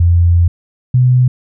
sine tone pair in turn, 86.1 / 126.07 Hz, F2 / B2, -24 / +36 cents, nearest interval perfect fifth, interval 660 cents, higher second, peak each -6 dBFS, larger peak neither, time 0-0.48 / 0.94-1.28 s, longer first, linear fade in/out 5 ms, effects none

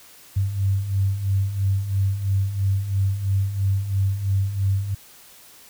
sine beating tone pair, 95.5 / 98.5 Hz, G2 / G2, -45 / +9 cents, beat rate 3 Hz, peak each -26 / -20 dBFS, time 0.36-4.95 s, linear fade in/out 10 ms, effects white hiss -48 dBFS RMS until 5.69 s

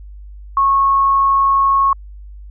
sine tone, 1097 Hz, C#6, 18 cents flat, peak -10 dBFS, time 0.57-1.93 s, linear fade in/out 2 ms, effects added 50 Hz sine -32 dBFS peak until 2.5 s

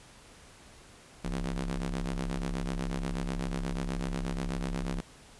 sawtooth ring-modulated tone, 66.6 Hz, C2, 31 cents sharp, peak -24 dBFS, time 1.24-5.01 s, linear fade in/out 10 ms, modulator 104 Hz, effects pink hiss -54 dBFS RMS until 5.39 s + resampled to 24000 Hz

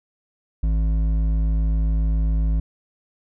sine tone with hard clipping, 53.7 Hz, A1, 41 cents flat, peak -19 dBFS, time 0.63-2.6 s, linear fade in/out 5 ms, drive 8 dB, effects none

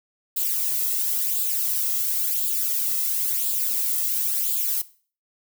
violet noise with flanger, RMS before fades -24 dBFS, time 0.36-4.82 s, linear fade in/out 10 ms, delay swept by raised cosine 0.25 to 1.55 ms, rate 0.96 Hz, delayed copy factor +0.6, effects noise-tail reverb RT60 0.4 s tail -17 dB re dry

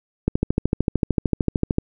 click train, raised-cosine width 3 ms, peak -5 dBFS, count 21, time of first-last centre 0.28-1.784 s, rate 13.3 Hz, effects none

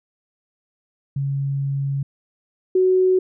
sine tone pair in turn, 138.59 / 371.7 Hz, C#3 / F#4, 0 / +8 cents, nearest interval octave + perfect fourth, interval 1708 cents, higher second, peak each -20 / -13 dBFS, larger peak second, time 1.16-2.03 / 2.75-3.19 s, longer first, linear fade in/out 5 ms, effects none

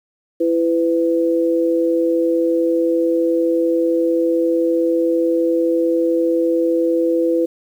sine tone pair together, 333.4 / 502 Hz, E4 / B4, +20 / +28 cents, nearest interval perfect fifth, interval 708 cents, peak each -16 / -17 dBFS, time 0.4-7.46 s, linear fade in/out 10 ms, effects 8-bit

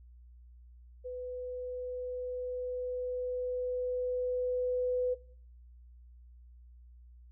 sine tone with level ramp, 500 Hz, B4, 21 cents sharp, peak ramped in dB -37 to -27 dBFS, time 1.04-5.15 s, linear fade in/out 20 ms, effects noise-tail reverb RT60 0.5 s tail -19 dB re dry + added 60 Hz sine -52 dBFS peak until 7.31 s

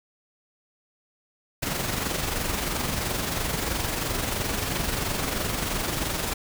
pink noise with amplitude modulation, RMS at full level -26 dBFS, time 1.62-6.34 s, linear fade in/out 10 ms, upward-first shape sine, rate 23 Hz, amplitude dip 45%, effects none

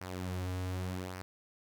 sawtooth tone with flanger, 91.8 Hz, F#2, 13 cents flat, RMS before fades -38 dBFS, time 0.01-1.22 s, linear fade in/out 0 ms, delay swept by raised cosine 0.27 to 5.77 ms, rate 0.86 Hz, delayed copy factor -0.55, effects none

